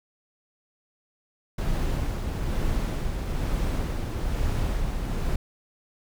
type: noise with tremolo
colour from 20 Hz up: brown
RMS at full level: -25 dBFS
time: 1.58-5.36 s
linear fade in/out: 5 ms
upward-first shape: sine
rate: 1.1 Hz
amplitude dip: 35%
effects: none